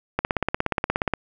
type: click train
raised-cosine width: 0.5 ms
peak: -6 dBFS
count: 17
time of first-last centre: 0.19-1.137 s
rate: 16.9 Hz
effects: none

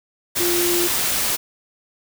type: tone in noise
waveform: sine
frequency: 349.2 Hz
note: F4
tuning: in tune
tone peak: -20 dBFS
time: 0.39-0.88 s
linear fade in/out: 20 ms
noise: white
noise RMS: -21 dBFS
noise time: 0.35-1.37 s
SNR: -2 dB
effects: none

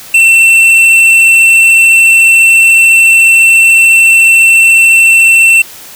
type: tone with hard clipping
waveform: sine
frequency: 2693 Hz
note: E7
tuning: 36 cents sharp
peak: -3 dBFS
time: 0.14-5.62 s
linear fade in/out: 5 ms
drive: 7 dB
effects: white hiss -30 dBFS RMS until 5.95 s

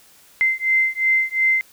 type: beating tone pair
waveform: sine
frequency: 2075 / 2077.8 Hz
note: C7 / C7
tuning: -15 / -13 cents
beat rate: 2.8 Hz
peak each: -19 dBFS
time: 0.41-1.61 s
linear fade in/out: 0 ms
effects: white hiss -51 dBFS RMS until 1.72 s

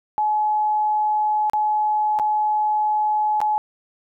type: tone with dropouts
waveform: sine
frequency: 850 Hz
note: G#5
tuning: 40 cents sharp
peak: -17 dBFS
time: 0.18-3.58 s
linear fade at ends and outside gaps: 0 ms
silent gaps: 1.498-1.534 / 2.189-2.197 / 3.404-3.415 s
effects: none

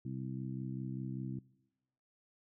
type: harmonic tone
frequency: 65.1 Hz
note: C2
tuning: 8 cents flat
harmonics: 2 / 3 / 4 / 5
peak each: -40 / -44 / -46 / -48 dBFS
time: 0.05-1.39 s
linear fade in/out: 5 ms
effects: noise-tail reverb RT60 1.0 s tail -22 dB re dry

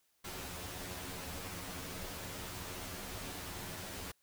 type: noise with comb filter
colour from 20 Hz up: pink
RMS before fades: -44 dBFS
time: 0.24-4.12 s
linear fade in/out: 10 ms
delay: 11 ms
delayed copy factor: +0.9
effects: white hiss -75 dBFS RMS until 4.22 s

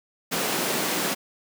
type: high-pass noise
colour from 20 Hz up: pink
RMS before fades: -26 dBFS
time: 0.31-1.15 s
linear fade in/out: 20 ms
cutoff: 180 Hz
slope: 24 dB/octave
effects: none

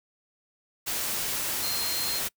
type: tone in noise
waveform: sine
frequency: 4186 Hz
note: C8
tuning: in tune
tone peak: -31 dBFS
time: 1.62-2.2 s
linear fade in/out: 20 ms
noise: white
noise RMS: -30 dBFS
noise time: 0.86-2.29 s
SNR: -4 dB
effects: noise-tail reverb RT60 0.1 s tail -25 dB re dry

